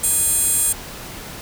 15% pulse tone with high-pass filter, 830.6 Hz, G#5, in tune, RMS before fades -18 dBFS, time 0.03-0.73 s, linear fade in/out 10 ms, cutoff 9000 Hz, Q 2.7, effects pink hiss -34 dBFS RMS until 1.41 s

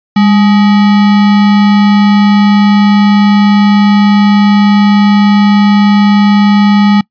sine tone with sample-and-hold, 203.3 Hz, G#3, 37 cents flat, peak -3 dBFS, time 0.16-7.01 s, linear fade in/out 5 ms, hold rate 1050 Hz, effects noise-tail reverb RT60 0.1 s tail -24 dB re dry + resampled to 11025 Hz

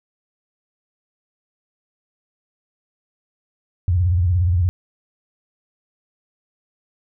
sine tone with vibrato, 88.5 Hz, F2, 23 cents sharp, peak -14 dBFS, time 3.88-4.69 s, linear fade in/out 0 ms, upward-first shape sine, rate 17 Hz, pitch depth 140 cents each way, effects none

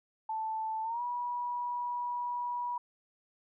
sine tone with pitch glide, 880 to 970.8 Hz, A5 to B5, 0 to -30 cents, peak -32 dBFS, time 0.29-2.78 s, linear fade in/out 5 ms, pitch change +170 cents, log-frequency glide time 0.83-1.02 s, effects none

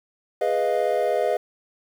triangle chord, F half-diminished seventh, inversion first, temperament equal, 415.3 / 493.9 / 622.3 / 698.5 Hz, Ab4 / Cb5 / Eb5 / F5, 0 / 0 / 0 / 0 cents, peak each -25 / -23 / -22 / -24 dBFS, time 0.41-1.37 s, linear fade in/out 5 ms, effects 8-bit

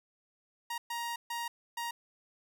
sawtooth tone bursts at uneven times, 940 Hz, A#5, 14 cents sharp, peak -31 dBFS, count 4, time 0.7-0.78 / 0.9-1.16 / 1.3-1.48 / 1.77-1.91 s, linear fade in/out 5 ms, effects none

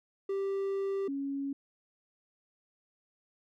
triangle / sine tone pair in turn, 392 / 277.2 Hz, G4 / C#4, 0 / 0 cents, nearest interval tritone, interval 600 cents, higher first, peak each -28 / -32 dBFS, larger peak first, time 0.29-1.08 / 1.08-1.53 s, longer first, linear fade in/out 5 ms, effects none

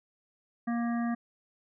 harmonic tone, 235.3 Hz, A#3, 16 cents sharp, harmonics 1 / 3 / 5 / 7 / 8, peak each -28 / -38 / -42 / -45 / -46 dBFS, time 0.67-1.15 s, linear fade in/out 10 ms, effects none

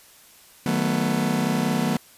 40% pulse chord, B dominant seventh, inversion first, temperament just, 154.34 / 185.21 / 222.2 / 246.9 Hz, D#3 / F#3 / A3 / B3, -14 / +2 / +17 / 0 cents, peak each -27 / -26 / -25 / -25 dBFS, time 0.66-1.97 s, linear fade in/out 2 ms, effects white hiss -51 dBFS RMS until 2.17 s + resampled to 32000 Hz

